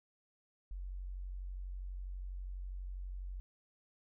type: tone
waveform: sine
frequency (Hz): 46.11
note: F#1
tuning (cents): -5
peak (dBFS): -40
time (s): 0.71-3.4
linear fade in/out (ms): 0
effects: none